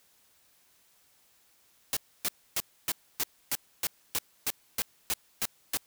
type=noise bursts; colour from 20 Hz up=white; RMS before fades=-29 dBFS; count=13; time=1.93-5.771 s; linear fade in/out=0 ms; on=37 ms; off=280 ms; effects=white hiss -65 dBFS RMS until 5.86 s